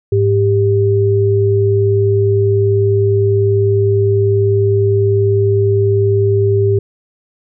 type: tone pair together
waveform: sine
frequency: 104.7 / 395.3 Hz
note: G#2 / G4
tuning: +15 / +15 cents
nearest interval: octave + major seventh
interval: 2300 cents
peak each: -12 dBFS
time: 0.12-6.79 s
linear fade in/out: 5 ms
effects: none